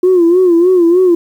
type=tone with vibrato; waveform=sine; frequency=353.3 Hz; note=F4; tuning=20 cents sharp; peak=-4 dBFS; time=0.03-1.15 s; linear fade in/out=5 ms; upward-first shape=sine; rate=3.3 Hz; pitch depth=99 cents each way; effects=tanh soft clip ceiling -2 dBFS + 7-bit